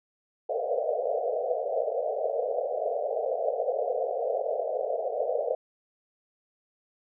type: band-pass noise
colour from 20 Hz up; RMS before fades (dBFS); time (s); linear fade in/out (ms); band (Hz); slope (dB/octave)
pink; -29; 0.49-5.55; 5; 450 to 720; 96
effects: none